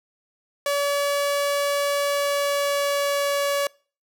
sawtooth tone with pitch glide, 570 to 566.7 Hz, C#5 to C#5, +48 to +38 cents, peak -17 dBFS, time 0.66-3.67 s, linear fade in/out 2 ms, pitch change -10 cents, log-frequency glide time 2.04-3.55 s, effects noise-tail reverb RT60 0.4 s tail -25 dB re dry

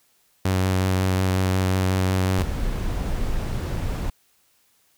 sawtooth tone with vibrato, 93.7 Hz, F#2, 22 cents sharp, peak -15 dBFS, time 0.45-2.43 s, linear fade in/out 5 ms, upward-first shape sine, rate 5.5 Hz, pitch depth 15 cents each way
brown noise, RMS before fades -25 dBFS, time 2.38-4.1 s, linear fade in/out 5 ms
effects white hiss -63 dBFS RMS until 4.97 s

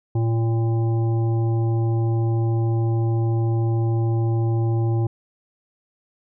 harmonic tone, 114.2 Hz, A#2, 35 cents flat, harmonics 1 / 3 / 5 / 7 / 9, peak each -18 / -27 / -39 / -35 / -47 dBFS, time 0.15-5.07 s, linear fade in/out 5 ms, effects none

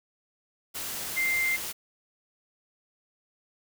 sine tone in noise, 2093 Hz, C7, in tune, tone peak -24 dBFS, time 1.16-1.57 s, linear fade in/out 20 ms, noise white, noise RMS -35 dBFS, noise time 0.74-1.73 s, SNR +8 dB, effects none

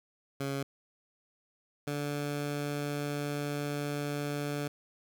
15% pulse tone pair in turn, 138.59 / 145.27 Hz, C#3 / D3, 0 / -19 cents, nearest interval minor second, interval 81 cents, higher second, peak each -26 dBFS, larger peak neither, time 0.4-0.63 / 1.87-4.68 s, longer second, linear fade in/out 5 ms, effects none

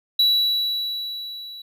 triangle tone with level ramp, 3925 Hz, B7, 11 cents flat, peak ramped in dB -12 to -34 dBFS, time 0.19-1.62 s, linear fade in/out 5 ms, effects none

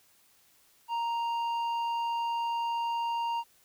triangle tone with tanh clipping, 932.3 Hz, A#5, in tune, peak -30 dBFS, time 0.88-3.44 s, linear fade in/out 50 ms, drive 12 dB, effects white hiss -64 dBFS RMS until 3.64 s

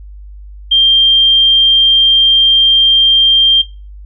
sine tone, 3180 Hz, G7, 24 cents sharp, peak -5 dBFS, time 0.71-3.62 s, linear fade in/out 10 ms, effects noise-tail reverb RT60 0.3 s tail -17 dB re dry + added 50 Hz sine -29 dBFS peak until 4.05 s

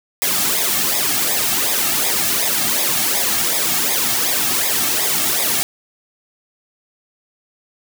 white noise with flanger, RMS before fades -18 dBFS, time 0.22-5.63 s, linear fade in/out 0 ms, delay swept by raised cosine 0.68 to 2.08 ms, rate 2.7 Hz, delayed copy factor -0.75, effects none

